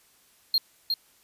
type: tone with echo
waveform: triangle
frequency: 4218 Hz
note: C8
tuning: 13 cents sharp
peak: -18 dBFS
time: 0.54-0.58 s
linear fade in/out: 2 ms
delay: 360 ms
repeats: 1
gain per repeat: -4 dB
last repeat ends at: 0.94 s
effects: white hiss -61 dBFS RMS until 1.23 s + resampled to 32000 Hz